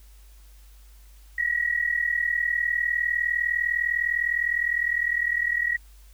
sine tone pair together, 1892 / 1931.8 Hz, A#6 / B6, +25 / -39 cents, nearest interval unison, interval 36 cents, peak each -25 dBFS, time 1.38-5.77 s, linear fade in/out 5 ms, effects added 50 Hz sine -47 dBFS peak until 6.13 s + white hiss -59 dBFS RMS until 6.13 s

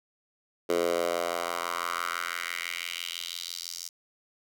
10% pulse tone with high-pass filter sweep, 86 Hz, F2, 26 cents flat, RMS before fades -32 dBFS, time 0.69-3.89 s, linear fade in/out 10 ms, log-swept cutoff 420 to 5700 Hz, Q 2.6, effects none

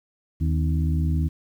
harmonic tone with a mistuned harmonic, 78.4 Hz, D#2, 14 cents sharp, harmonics 1 / 2 / 3 / 4, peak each -21 / -25 / -32 / -35 dBFS, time 0.4-1.29 s, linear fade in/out 20 ms, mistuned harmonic 3, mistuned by +120 cents, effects 9-bit

